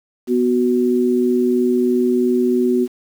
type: tone pair together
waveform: sine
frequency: 246.9 / 369.9 Hz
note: B3 / F#4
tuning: 0 / 0 cents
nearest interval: perfect fifth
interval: 700 cents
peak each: -16 dBFS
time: 0.27-2.88 s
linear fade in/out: 50 ms
effects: 7-bit